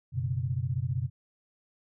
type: chord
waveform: sine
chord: F# suspended fourth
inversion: none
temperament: equal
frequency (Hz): 92.5 / 123.47 / 138.59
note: F#2 / B2 / C#3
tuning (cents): 0 / 0 / 0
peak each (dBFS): -34 / -30 / -33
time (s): 0.12-1.1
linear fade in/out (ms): 50
effects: none